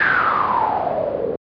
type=noise with low-pass filter sweep; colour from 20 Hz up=white; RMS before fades=-19 dBFS; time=0-1.36 s; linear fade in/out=5 ms; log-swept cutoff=1700 to 440 Hz; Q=9.5; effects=high-pass 80 Hz 12 dB/octave + resampled to 11025 Hz